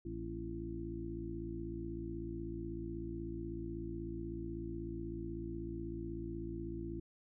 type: harmonic tone with a mistuned harmonic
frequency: 56.2 Hz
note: A1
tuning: 37 cents sharp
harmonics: 1 / 2 / 3 / 4 / 5 / 6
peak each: -46 / -48 / -49 / -52 / -49 / -43 dBFS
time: 0.05-7 s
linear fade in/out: 5 ms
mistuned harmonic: 4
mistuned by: +67 cents
effects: none